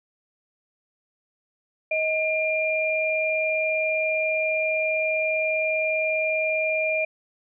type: tone pair together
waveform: sine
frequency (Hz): 630.3 / 2395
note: D#5 / D7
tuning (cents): +22 / +33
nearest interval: octave + major seventh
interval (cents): 2311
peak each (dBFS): -24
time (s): 1.91-7.05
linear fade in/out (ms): 5
effects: none